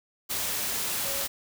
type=tone in noise; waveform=sine; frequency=554.4 Hz; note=C#5; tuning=in tune; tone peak=-38 dBFS; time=1.04-1.25 s; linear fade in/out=20 ms; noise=white; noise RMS=-30 dBFS; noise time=0.29-1.28 s; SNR=-11 dB; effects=none